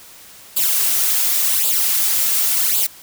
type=noise with flanger; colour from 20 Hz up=blue; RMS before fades=-17 dBFS; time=0.56-2.87 s; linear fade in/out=10 ms; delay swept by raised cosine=0.25 to 5.55 ms; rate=0.9 Hz; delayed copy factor=+0.8; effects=white hiss -42 dBFS RMS until 3.02 s